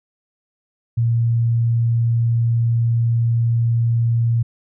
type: tone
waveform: sine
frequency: 116.54 Hz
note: A#2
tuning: in tune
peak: -14 dBFS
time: 0.97-4.43 s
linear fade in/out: 10 ms
effects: none